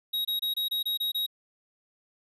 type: tone bursts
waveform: square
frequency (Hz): 3800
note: A#7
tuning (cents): +33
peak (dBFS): -27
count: 8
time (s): 0.13-1.265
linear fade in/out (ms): 10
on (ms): 120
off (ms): 25
effects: resampled to 32000 Hz